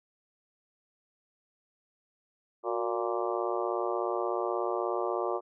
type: harmonic tone with a mistuned harmonic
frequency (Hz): 116.54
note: A#2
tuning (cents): 0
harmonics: 3 / 4 / 5 / 6 / 7 / 8 / 9 / 10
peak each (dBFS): -33 / -35 / -35 / -37 / -40 / -41 / -40 / -38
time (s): 2.63-5.41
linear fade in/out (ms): 50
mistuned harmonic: 3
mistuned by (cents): +67
effects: none